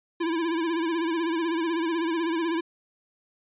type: tone with vibrato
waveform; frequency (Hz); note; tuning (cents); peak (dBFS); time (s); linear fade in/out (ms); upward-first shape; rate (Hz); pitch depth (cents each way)
square; 331.5; E4; +10; -25; 0.2-2.61; 10; sine; 16; 75
effects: resampled to 8000 Hz